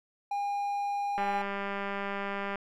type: tone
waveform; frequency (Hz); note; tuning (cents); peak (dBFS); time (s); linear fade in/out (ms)
triangle; 810; G#5; -43; -27; 0.31-1.42; 5
type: click train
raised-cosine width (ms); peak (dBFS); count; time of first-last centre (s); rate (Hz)
0.5; -20; 275; 1.18-2.557; 199
effects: none